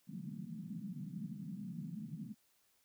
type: band-pass noise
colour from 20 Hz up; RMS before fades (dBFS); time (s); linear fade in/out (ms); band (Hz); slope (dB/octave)
white; -45; 0.07-2.35; 50; 150 to 220; 48
effects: white hiss -74 dBFS RMS until 2.84 s